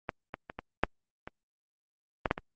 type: clicks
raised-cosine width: 0.5 ms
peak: -17 / -22 / -24 / -21 / -7 / -24 / -11 / -9 / -20 dBFS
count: 9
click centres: 0.092 / 0.341 / 0.499 / 0.59 / 0.836 / 1.275 / 2.258 / 2.311 / 2.379 s
effects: Opus 32 kbps